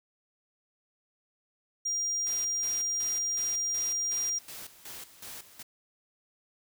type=tone; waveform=triangle; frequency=5700 Hz; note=F8; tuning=34 cents sharp; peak=-27 dBFS; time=1.85-4.39 s; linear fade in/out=10 ms
type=noise with tremolo; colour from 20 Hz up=white; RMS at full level=-43 dBFS; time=2.26-5.63 s; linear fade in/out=10 ms; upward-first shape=square; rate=2.7 Hz; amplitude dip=75%
effects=none